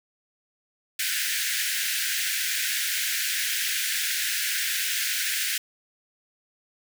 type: high-pass noise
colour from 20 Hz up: pink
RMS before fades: -27 dBFS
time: 0.99-5.58 s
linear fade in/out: 5 ms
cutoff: 1500 Hz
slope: 96 dB/octave
effects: none